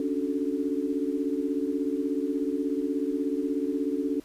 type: chord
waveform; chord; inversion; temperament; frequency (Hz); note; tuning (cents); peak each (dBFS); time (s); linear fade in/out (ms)
sine; D major seventh; third; equal; 277.2 / 293.7 / 370 / 440; C#4 / D4 / F#4 / A4; 0 / 0 / 0 / 0; -29 / -30 / -34 / -33; 0-4.2; 2
effects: pink hiss -56 dBFS RMS until 4.24 s + resampled to 32000 Hz